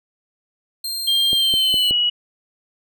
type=tone; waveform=sawtooth; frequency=4186 Hz; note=C8; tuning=in tune; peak=-21 dBFS; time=0.84-1.91 s; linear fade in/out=5 ms
type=tone with pitch glide; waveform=sine; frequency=3200 to 2918 Hz; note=G7 to F#7; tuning=+35 to -25 cents; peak=-15 dBFS; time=1.07-2.1 s; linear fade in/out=10 ms; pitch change=-160 cents; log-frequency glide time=1.34-1.96 s
type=clicks; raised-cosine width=2 ms; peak=-16 dBFS; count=4; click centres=1.331 / 1.539 / 1.742 / 1.91 s
effects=none